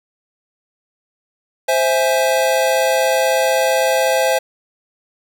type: chord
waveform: square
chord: C augmented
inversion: none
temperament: equal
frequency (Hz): 523.3 / 659.3 / 830.6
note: C5 / E5 / G#5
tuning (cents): 0 / 0 / 0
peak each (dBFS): -17 / -19 / -21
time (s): 1.68-4.39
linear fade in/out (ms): 10
effects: none